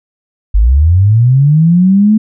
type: linear sweep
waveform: sine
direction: up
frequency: 46.42 to 220 Hz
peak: -4 dBFS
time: 0.54-2.18 s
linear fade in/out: 10 ms
effects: none